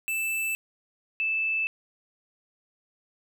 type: tone pair in turn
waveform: square / sine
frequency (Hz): 2643 / 2632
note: E7 / E7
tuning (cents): +4 / -3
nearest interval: unison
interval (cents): 7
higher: first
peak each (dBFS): -27 / -24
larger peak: second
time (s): 0.08-0.55 / 1.2-1.67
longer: neither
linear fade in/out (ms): 0
effects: none